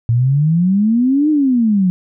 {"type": "exponential two-way sweep", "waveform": "sine", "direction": "up then down", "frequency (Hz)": [113.4, 311.1, 177.6], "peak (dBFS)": -10, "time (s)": [0.09, 1.9], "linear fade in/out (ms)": 0, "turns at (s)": 1.3, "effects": []}